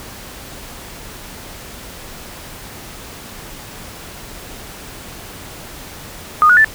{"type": "tone with pitch steps", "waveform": "sine", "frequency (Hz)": [1230, 1457, 1760], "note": ["D#6", "F#6", "A6"], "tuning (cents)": [-20, -27, 0], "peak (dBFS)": -6, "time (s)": [6.42, 6.645], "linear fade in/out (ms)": 0, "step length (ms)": 75, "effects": ["pink hiss -34 dBFS RMS until 6.74 s"]}